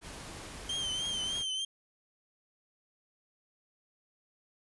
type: noise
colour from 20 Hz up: pink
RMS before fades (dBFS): -45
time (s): 0.01-1.45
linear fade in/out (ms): 50
type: tone with vibrato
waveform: 40% pulse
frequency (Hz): 3136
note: G7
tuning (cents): 0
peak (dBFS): -31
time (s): 0.69-1.65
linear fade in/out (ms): 5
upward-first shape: triangle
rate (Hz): 3.3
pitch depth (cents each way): 65
effects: resampled to 24000 Hz